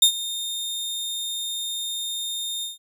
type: tone with ADSR envelope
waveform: sawtooth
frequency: 3655 Hz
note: A#7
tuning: 35 cents flat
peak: -7 dBFS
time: 0.02-2.78 s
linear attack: 5 ms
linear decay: 87 ms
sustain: -17 dB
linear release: 150 ms
effects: none